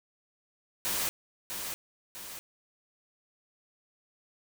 white noise with echo, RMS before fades -31 dBFS, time 0.85-1.09 s, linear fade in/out 0 ms, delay 650 ms, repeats 2, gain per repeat -6 dB, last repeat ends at 2.39 s, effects none

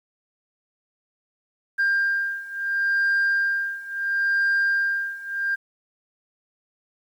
sine beating tone pair, 1596 / 1596.73 Hz, G6 / G6, +31 / +31 cents, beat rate 0.73 Hz, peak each -23 / -21 dBFS, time 1.78-5.56 s, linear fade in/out 20 ms, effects tanh soft clip ceiling -16 dBFS + 9-bit

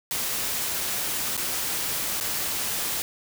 white noise with dropouts, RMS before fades -28 dBFS, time 0.11-3.02 s, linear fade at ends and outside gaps 0 ms, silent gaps 1.368-1.376 / 2.201-2.21 s, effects none

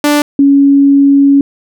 sawtooth / sine tone pair in turn, 293.7 / 279.2 Hz, D4 / C#4, 0 / +13 cents, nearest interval minor second, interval 87 cents, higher first, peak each -3 dBFS, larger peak neither, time 0.04-0.22 / 0.39-1.41 s, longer second, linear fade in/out 2 ms, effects none

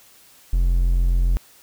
triangle tone, 43.65 Hz, F1, in tune, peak -13 dBFS, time 0.53-1.37 s, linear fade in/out 0 ms, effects white hiss -51 dBFS RMS until 1.62 s

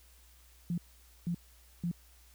sine tone bursts, 172.6 Hz, F3, 20 cents flat, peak -30 dBFS, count 3, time 0.7-1.914 s, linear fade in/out 2 ms, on 78 ms, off 490 ms, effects added 60 Hz sine -59 dBFS peak until 2.34 s + white hiss -63 dBFS RMS until 2.34 s

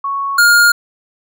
sine / square tone pair in turn, 1108.7 / 1417.2 Hz, C#6 / F6, 0 / +25 cents, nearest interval major third, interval 425 cents, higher second, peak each -16 / -7 dBFS, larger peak second, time 0.04-0.38 / 0.38-0.72 s, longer neither, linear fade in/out 5 ms, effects none

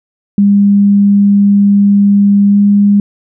sine tone with pitch glide, 201.5 to 203 Hz, G3 to G#3, +48 to -39 cents, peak -4 dBFS, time 0.38-3 s, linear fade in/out 2 ms, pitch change +13 cents, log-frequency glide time 2.5-2.58 s, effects none

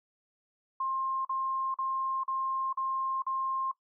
sine tone bursts, 1061 Hz, C6, 24 cents sharp, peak -29 dBFS, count 6, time 0.8-3.715 s, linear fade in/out 5 ms, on 450 ms, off 43 ms, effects noise-tail reverb RT60 0.1 s tail -18 dB re dry

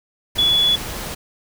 sine tone in noise, 3413 Hz, G#7, 47 cents sharp, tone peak -13 dBFS, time 0.38-0.76 s, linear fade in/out 10 ms, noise pink, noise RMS -29 dBFS, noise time 0.35-1.15 s, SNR +13 dB, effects none

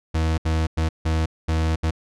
40% pulse tone bursts at uneven times, 80.1 Hz, E2, 49 cents flat, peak -18 dBFS, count 6, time 0.14-0.38 / 0.45-0.67 / 0.77-0.89 / 1.05-1.26 / 1.48-1.76 / 1.83-1.91 s, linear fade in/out 10 ms, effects low-pass 7000 Hz 12 dB/octave

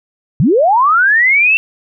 sine linear sweep, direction up, 113.2 to 2712 Hz, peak -7 dBFS, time 0.4-1.57 s, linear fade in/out 0 ms, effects none

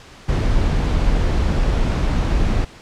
brown noise, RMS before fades -17 dBFS, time 0.28-2.65 s, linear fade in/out 10 ms, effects pink hiss -42 dBFS RMS until 2.81 s + low-pass 6000 Hz 12 dB/octave

